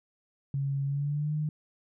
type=tone with pitch glide; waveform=sine; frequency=138.59 to 152.01 Hz; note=C#3 to D#3; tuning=0 to -40 cents; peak=-27 dBFS; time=0.54-1.49 s; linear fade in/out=2 ms; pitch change=+160 cents; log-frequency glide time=0.85-1.34 s; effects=none

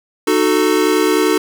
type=chord; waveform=square; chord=D# diminished; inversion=none; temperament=equal with one note detuned; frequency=306.7 / 370 / 440 Hz; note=D#4 / F#4 / A4; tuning=-25 / 0 / 0 cents; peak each=-17 dBFS; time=0.27-1.38 s; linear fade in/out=5 ms; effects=none

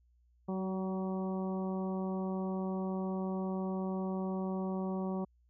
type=harmonic tone with a mistuned harmonic; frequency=189.1 Hz; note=F#3; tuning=38 cents sharp; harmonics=1 / 2 / 3 / 4 / 5 / 6; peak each=-34 / -40 / -44 / -46 / -48 / -50 dBFS; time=0.48-5.25 s; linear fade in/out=10 ms; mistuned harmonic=2; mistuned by=-15 cents; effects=added 60 Hz sine -65 dBFS peak until 5.49 s

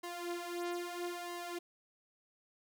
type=tone with flanger; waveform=sawtooth; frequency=349.2 Hz; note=F4; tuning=in tune; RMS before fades=-41 dBFS; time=0.03-1.59 s; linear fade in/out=10 ms; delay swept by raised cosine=1 to 5.7 ms; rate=0.77 Hz; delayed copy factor=+0.75; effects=none

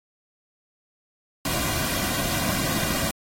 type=noise with comb filter; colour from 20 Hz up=pink; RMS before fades=-26 dBFS; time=1.45-3.11 s; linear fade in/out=2 ms; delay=2.3 ms; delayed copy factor=-0.65; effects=AAC 48 kbps

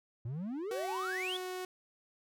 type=exponential sweep; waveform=triangle; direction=up; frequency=110 to 3534 Hz; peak=-34 dBFS; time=0.25-1.37 s; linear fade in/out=5 ms
type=tone with pitch glide; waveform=sawtooth; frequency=377.6 to 368.1 Hz; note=F#4 to F#4; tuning=+35 to -9 cents; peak=-34 dBFS; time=0.71-1.65 s; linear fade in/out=2 ms; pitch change=-44 cents; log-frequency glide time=0.89-1.33 s
effects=none

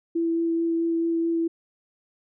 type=tone with vibrato; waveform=sine; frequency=332.6 Hz; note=E4; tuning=16 cents sharp; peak=-21 dBFS; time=0.15-1.48 s; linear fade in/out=10 ms; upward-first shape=sine; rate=4.6 Hz; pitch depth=9 cents each way; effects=none

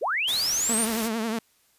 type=linear sweep; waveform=sine; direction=up; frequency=329.6 to 9397 Hz; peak=-23 dBFS; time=0.01-0.86 s; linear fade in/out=20 ms
type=noise; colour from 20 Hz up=white; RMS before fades=-32 dBFS; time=0.27-1.09 s; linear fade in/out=20 ms
type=tone with vibrato; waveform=sawtooth; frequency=224.3 Hz; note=A3; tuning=34 cents sharp; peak=-22 dBFS; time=0.69-1.39 s; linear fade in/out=5 ms; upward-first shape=triangle; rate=11 Hz; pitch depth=92 cents each way
effects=white hiss -64 dBFS RMS until 1.78 s + resampled to 32000 Hz

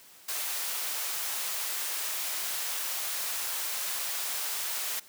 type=high-pass noise; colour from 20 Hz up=white; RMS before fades=-33 dBFS; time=0.28-5 s; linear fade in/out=10 ms; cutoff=630 Hz; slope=12 dB/octave; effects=white hiss -54 dBFS RMS until 5.08 s + high-pass 150 Hz 12 dB/octave

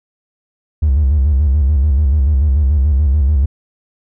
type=tone with vibrato; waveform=triangle; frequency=71 Hz; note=C#2; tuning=42 cents sharp; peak=-6 dBFS; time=0.82-3.46 s; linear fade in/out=10 ms; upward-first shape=square; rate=6.9 Hz; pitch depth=120 cents each way; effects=tanh soft clip ceiling -5 dBFS

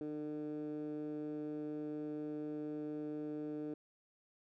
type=tone with band-pass filter; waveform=15% pulse; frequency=150.7 Hz; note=D3; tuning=45 cents sharp; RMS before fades=-42 dBFS; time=0.01-3.74 s; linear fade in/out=2 ms; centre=350 Hz; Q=3.8; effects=none

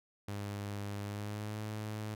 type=tone with pitch glide; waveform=sawtooth; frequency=101.7 to 107.06 Hz; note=G#2 to A2; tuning=-36 to -47 cents; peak=-34 dBFS; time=0.28-2.15 s; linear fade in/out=5 ms; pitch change=+89 cents; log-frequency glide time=1.02-1.6 s; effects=none

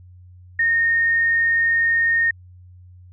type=tone; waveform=sine; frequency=1842 Hz; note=A#6; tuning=21 cents flat; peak=-15 dBFS; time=0.59-2.31 s; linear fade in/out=5 ms; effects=added 90 Hz sine -42 dBFS peak until 3.12 s

